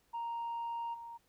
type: tone with level steps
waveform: sine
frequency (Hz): 932.3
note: A#5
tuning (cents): 0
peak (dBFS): -34 / -44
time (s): 0.13-1.18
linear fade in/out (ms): 20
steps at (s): 0.93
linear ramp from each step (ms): 20
effects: tanh soft clip ceiling -34 dBFS + pink hiss -73 dBFS RMS until 1.28 s